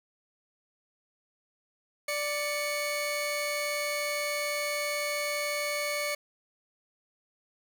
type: tone pair together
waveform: sawtooth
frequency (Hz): 587.2 / 2217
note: D5 / C#7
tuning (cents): 0 / 0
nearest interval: octave + major seventh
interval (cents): 2300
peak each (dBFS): -28 / -29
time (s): 2.08-6.15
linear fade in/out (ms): 5
effects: none